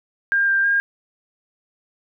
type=tone with pitch steps; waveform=sine; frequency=1603 / 1587 / 1615 Hz; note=G6 / G6 / G#6; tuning=+38 / +21 / -49 cents; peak=-15 dBFS; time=0.32-0.8 s; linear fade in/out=0 ms; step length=160 ms; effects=none